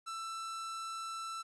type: tone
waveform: 45% pulse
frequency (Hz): 1331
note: E6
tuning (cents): +16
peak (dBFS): -39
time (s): 0.06-1.43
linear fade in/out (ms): 20
effects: resampled to 24000 Hz + 12-bit